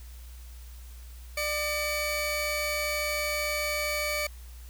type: tone pair together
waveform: sawtooth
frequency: 598 / 2279 Hz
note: D5 / C#7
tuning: +31 / +47 cents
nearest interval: octave + major seventh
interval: 2316 cents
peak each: -27 dBFS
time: 1.37-4.27 s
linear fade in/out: 5 ms
effects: added 60 Hz sine -42 dBFS peak until 4.69 s + white hiss -55 dBFS RMS until 4.69 s